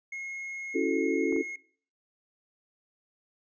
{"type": "tone", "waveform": "triangle", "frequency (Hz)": 2161, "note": "C#7", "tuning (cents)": -45, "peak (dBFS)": -33, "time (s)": [0.12, 1.56], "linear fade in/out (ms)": 5}
{"type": "chord", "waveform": "sine", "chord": "F# minor seventh", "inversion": "second", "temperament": "equal", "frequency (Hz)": [277.2, 329.6, 370, 440], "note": ["C#4", "E4", "F#4", "A4"], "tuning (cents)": [0, 0, 0, 0], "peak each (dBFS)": -30, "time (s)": [0.74, 1.43], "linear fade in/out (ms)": 20}
{"type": "clicks", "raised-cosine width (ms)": 1, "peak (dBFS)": -33, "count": 2, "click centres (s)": [1.325, 1.363]}
{"effects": ["noise-tail reverb RT60 0.5 s tail -21 dB re dry", "resampled to 16000 Hz"]}